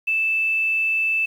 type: tone with quantisation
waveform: sine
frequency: 2637 Hz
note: E7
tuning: in tune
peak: -18 dBFS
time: 0.07-1.26 s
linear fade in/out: 10 ms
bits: 8
effects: none